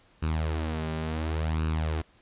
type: tone with flanger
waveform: sawtooth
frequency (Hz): 78.9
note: D#2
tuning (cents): +25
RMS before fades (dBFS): -29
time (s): 0.22-2.02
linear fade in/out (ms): 10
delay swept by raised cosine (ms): 0.73 to 5.03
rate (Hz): 0.7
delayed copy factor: +0.65
effects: pink hiss -61 dBFS RMS until 2.21 s + resampled to 8000 Hz